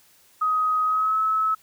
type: tone with pitch glide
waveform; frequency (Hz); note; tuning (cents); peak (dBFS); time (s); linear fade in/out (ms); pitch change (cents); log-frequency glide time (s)
sine; 1258 to 1295.6; D#6 to E6; +19 to -30; -19; 0.41-1.55; 10; +51; 0.85-1.18
effects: white hiss -57 dBFS RMS until 1.62 s